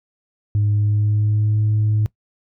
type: tone with pitch glide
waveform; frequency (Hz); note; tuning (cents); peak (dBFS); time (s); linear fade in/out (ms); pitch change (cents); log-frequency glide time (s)
sine; 103.83 to 106.81; G#2 to G#2; 0 to +49; -13; 0.55-2.06; 0; +49; 0.73-1.61
effects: noise-tail reverb RT60 0.1 s tail -21 dB re dry + tanh soft clip ceiling -12 dBFS